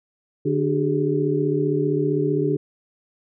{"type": "tone cluster", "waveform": "sine", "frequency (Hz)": [149.3, 296, 382.8, 418.2], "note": ["D3", "D4", "G4", "G#4"], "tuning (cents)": [29, 14, -41, 12], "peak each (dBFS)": -24, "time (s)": [0.45, 2.57], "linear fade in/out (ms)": 10, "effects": []}